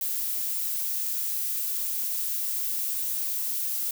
violet noise, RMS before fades -29 dBFS, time 0.01-3.91 s, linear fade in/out 2 ms, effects none

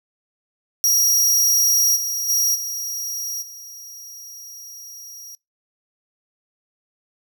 sawtooth tone with level steps, 5690 Hz, F8, 31 cents sharp, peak -12 / -20 / -14 / -23 / -34 dBFS, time 0.84-5.35 s, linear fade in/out 0 ms, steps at 1.95 / 2.28 / 2.54 / 3.41 s, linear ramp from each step 20 ms, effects noise-tail reverb RT60 0.2 s tail -24 dB re dry

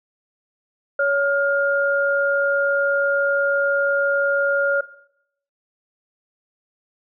sine tone pair together, 561.3 / 1413 Hz, C#5 / F6, +22 / +20 cents, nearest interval octave + major third, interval 1598 cents, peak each -19 dBFS, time 0.99-4.81 s, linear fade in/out 5 ms, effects noise-tail reverb RT60 0.7 s tail -17 dB re dry

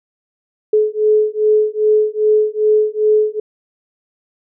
sine beating tone pair, 426.4 / 428.9 Hz, G#4 / A4, +46 / -44 cents, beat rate 2.5 Hz, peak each -14 dBFS, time 0.73-3.4 s, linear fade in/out 5 ms, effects none

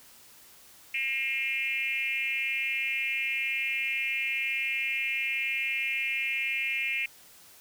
sine tone with frequency modulation, 2401 Hz, D7, 38 cents sharp, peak -27 dBFS, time 0.94-7.06 s, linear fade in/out 5 ms, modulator 261 Hz, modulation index 1.3, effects white hiss -54 dBFS RMS until 7.6 s

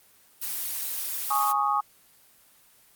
blue noise, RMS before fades -31 dBFS, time 0.41-1.53 s, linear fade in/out 20 ms
sine chord, Ab suspended fourth, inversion none, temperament equal, 830.6 / 1108.7 / 1244.5 Hz, Ab5 / Db6 / Eb6, 0 / 0 / 0 cents, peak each -26 dBFS, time 1.3-1.81 s, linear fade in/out 10 ms
effects white hiss -58 dBFS RMS until 2.95 s + Opus 24 kbps

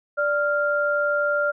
sine tone pair together, 586.1 / 1394 Hz, D5 / F6, -4 / -4 cents, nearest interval octave + minor third, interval 1500 cents, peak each -22 dBFS, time 0.17-1.52 s, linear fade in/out 20 ms, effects none

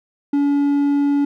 triangle tone, 284.8 Hz, C#4, 47 cents sharp, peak -12 dBFS, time 0.33-1.25 s, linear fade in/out 5 ms, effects none

